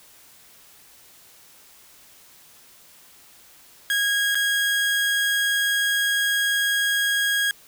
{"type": "tone with dropouts", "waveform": "30% pulse", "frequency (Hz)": 1641, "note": "G#6", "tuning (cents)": -21, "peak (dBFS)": -17, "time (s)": [3.9, 7.51], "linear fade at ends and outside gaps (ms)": 1, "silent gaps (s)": [4.347, 4.353], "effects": ["white hiss -51 dBFS RMS until 7.67 s"]}